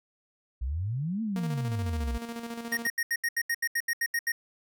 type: exponential two-way sweep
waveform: sine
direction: up then down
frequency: 57.6 to 229.7 to 57.6 Hz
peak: -28 dBFS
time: 0.61-2.18 s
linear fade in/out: 10 ms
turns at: 1.22 s
type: tone with tremolo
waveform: sawtooth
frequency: 233.1 Hz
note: A#3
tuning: in tune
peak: -30 dBFS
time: 1.36-2.87 s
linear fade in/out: 0 ms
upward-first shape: square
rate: 14 Hz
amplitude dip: 50%
type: tone bursts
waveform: square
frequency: 1864.7 Hz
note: A#6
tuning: in tune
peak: -26 dBFS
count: 13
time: 2.72-4.32 s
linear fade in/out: 5 ms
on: 52 ms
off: 77 ms
effects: none